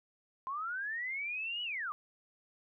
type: linear two-way sweep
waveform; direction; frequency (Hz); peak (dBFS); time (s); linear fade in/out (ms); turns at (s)
sine; up then down; 1030 to 2960 to 1131; -35; 0.47-1.92; 0; 1.63
effects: none